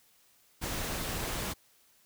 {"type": "noise", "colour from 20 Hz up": "pink", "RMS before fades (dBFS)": -35, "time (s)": [0.61, 1.54], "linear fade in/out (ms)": 20, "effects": ["white hiss -65 dBFS RMS until 2.05 s"]}